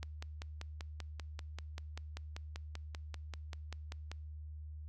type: click train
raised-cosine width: 0.2 ms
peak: -27 dBFS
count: 22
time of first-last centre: 0.03-4.116 s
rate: 5.14 Hz
effects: noise-tail reverb RT60 0.6 s tail -26 dB re dry + added 76 Hz sine -44 dBFS peak until 4.88 s